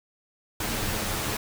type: noise with comb filter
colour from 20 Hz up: pink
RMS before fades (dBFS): -29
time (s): 0.6-1.37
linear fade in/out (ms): 5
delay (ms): 9.4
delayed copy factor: +0.55
effects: none